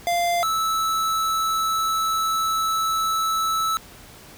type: tone pair in turn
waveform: square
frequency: 694 / 1310.1 Hz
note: F5 / E6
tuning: -11 / -11 cents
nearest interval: major seventh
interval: 1100 cents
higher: second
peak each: -20 / -21 dBFS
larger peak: first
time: 0.07-0.43 / 0.43-3.77 s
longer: second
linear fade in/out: 0 ms
effects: pink hiss -45 dBFS RMS until 4.37 s